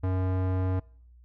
square tone with low-pass filter, 93 Hz, F#2, 9 cents sharp, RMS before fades -27 dBFS, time 0.03-0.8 s, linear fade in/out 10 ms, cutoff 1100 Hz, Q 0.73, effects noise-tail reverb RT60 0.6 s tail -25 dB re dry + added 60 Hz sine -51 dBFS peak until 1.24 s

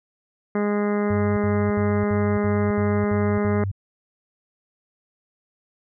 harmonic tone, 206.4 Hz, G#3, 10 cents flat, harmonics 1 / 2 / 3 / 4 / 5 / 6 / 7 / 8 / 9 / 10, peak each -22 / -24 / -31 / -35 / -37 / -35 / -40 / -41 / -41 / -40 dBFS, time 0.55-3.64 s, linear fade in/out 2 ms
sine tone bursts, 98 Hz, G2, in tune, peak -23 dBFS, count 8, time 1.1-3.715 s, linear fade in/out 5 ms, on 270 ms, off 65 ms
effects none

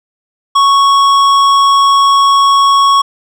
sine tone with hard clipping, 1108.7 Hz, C#6, in tune, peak -7 dBFS, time 0.55-3.02 s, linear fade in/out 10 ms, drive 11 dB, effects none

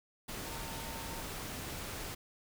sine tone in noise, 910 Hz, A#5, 42 cents flat, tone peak -49 dBFS, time 0.45-1.22 s, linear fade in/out 10 ms, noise pink, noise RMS -42 dBFS, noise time 0.28-2.15 s, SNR -10 dB, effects none

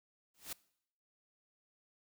white noise with exponential growth, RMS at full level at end -38 dBFS, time 0.34-0.53 s, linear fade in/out 5 ms, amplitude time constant 41 ms, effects noise-tail reverb RT60 0.7 s tail -22 dB re dry

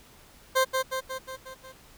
20% pulse tone with echo, 523.3 Hz, C5, in tune, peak -15 dBFS, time 0.55-0.65 s, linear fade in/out 20 ms, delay 180 ms, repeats 6, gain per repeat -4 dB, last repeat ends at 1.73 s, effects pink hiss -54 dBFS RMS until 1.97 s

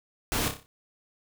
pink noise with echo, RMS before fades -28 dBFS, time 0.32-0.48 s, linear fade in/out 0 ms, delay 30 ms, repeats 6, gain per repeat -6 dB, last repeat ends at 0.66 s, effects none

